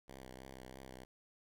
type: tone with vibrato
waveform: 5% pulse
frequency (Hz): 65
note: C2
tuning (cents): -11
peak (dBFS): -39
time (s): 0.08-1.05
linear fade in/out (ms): 5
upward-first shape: sine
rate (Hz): 3.1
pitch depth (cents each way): 40
effects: none